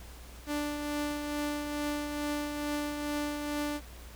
sawtooth tone with tremolo, 294.1 Hz, D4, 3 cents sharp, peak -26 dBFS, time 0.46-3.81 s, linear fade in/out 50 ms, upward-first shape triangle, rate 2.3 Hz, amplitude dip 45%, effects added 60 Hz sine -47 dBFS peak until 4.15 s + pink hiss -52 dBFS RMS until 4.15 s

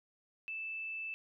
sine tone, 2637 Hz, E7, in tune, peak -38 dBFS, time 0.48-1.14 s, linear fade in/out 0 ms, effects none

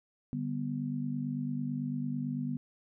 sine chord, G major, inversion second, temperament just, 147 / 196 / 245 Hz, D3 / G3 / B3, +2 / 0 / -14 cents, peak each -36 / -40 / -34 dBFS, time 0.33-2.57 s, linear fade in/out 0 ms, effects none

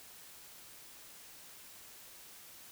silence, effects white hiss -54 dBFS RMS until 2.71 s

